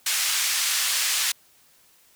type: band-pass noise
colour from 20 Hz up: white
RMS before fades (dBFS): -24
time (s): 0.06-1.32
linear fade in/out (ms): 5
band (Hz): 1600 to 8400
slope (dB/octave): 12
effects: white hiss -58 dBFS RMS until 2.15 s